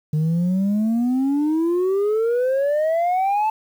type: exponential sweep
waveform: sine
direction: up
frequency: 150.3 to 883 Hz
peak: -14 dBFS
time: 0.13-3.5 s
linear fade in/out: 5 ms
effects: tanh soft clip ceiling -16 dBFS + 8-bit